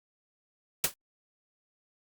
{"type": "noise with exponential decay", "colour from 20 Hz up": "white", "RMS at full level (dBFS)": -21, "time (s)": [0.84, 0.94], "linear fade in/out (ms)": 1, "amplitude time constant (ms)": 21, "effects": ["Opus 48 kbps"]}